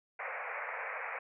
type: band-pass noise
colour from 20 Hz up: white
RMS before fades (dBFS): -40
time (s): 0.19-1.19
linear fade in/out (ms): 5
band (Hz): 460 to 2400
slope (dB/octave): 96
effects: none